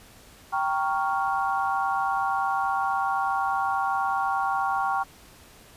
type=chord; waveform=sine; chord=G half-diminished seventh; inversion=none; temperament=equal; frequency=784 / 932.3 / 1108.7 / 1396.9 Hz; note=G5 / Bb5 / Db6 / F6; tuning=0 / 0 / 0 / 0 cents; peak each=-26 / -31 / -28 / -31 dBFS; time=0.52-5.04 s; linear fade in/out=20 ms; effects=pink hiss -51 dBFS RMS until 5.76 s + resampled to 32000 Hz